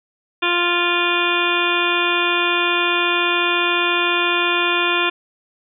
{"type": "harmonic tone", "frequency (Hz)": 349.2, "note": "F4", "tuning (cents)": 0, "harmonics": [1, 2, 3, 4, 5, 7, 8, 9, 10], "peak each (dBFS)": [-23, -29, -23, -24, -26, -21, -26, -30, -25], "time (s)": [0.42, 5.1], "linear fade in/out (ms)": 10, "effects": []}